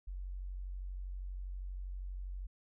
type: tone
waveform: sine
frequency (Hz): 46.25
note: F#1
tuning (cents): 0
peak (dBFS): -39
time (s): 0.07-2.47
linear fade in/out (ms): 10
effects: none